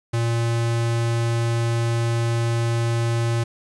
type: tone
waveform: square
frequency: 116.54 Hz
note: A#2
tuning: in tune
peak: -20 dBFS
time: 0.13-3.44 s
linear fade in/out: 10 ms
effects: resampled to 24000 Hz + 9-bit